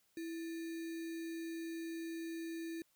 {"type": "tone with sample-and-hold", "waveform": "sine", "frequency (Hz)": 329.6, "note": "E4", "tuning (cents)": 0, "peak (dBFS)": -40, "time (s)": [0.17, 2.82], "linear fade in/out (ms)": 2, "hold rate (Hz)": 2100, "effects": ["white hiss -75 dBFS RMS until 2.95 s"]}